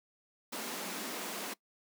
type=high-pass noise; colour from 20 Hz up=pink; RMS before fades=-40 dBFS; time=0.52-1.54 s; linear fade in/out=10 ms; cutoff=180 Hz; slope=96 dB/octave; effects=noise-tail reverb RT60 0.1 s tail -21 dB re dry